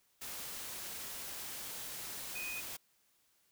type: tone in noise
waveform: sine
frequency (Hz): 2492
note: D#7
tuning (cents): +2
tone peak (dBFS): -40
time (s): 2.35-2.61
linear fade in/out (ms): 10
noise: white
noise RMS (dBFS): -44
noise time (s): 0.21-2.77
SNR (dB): +1
effects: white hiss -73 dBFS RMS until 3.51 s